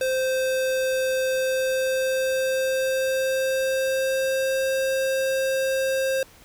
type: tone with pitch glide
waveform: square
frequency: 521 to 531.3 Hz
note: C5 to C5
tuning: -7 to +26 cents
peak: -22 dBFS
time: 0.01-6.23 s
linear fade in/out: 2 ms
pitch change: +33 cents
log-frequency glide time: 1.33-4.71 s
effects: pink hiss -51 dBFS RMS until 6.44 s